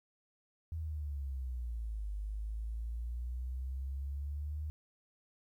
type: exponential two-way sweep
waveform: sine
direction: down then up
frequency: 82.41 to 50.3 to 76.8 Hz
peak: -36 dBFS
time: 0.72-4.7 s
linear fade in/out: 0 ms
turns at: 2.12 s
effects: 12-bit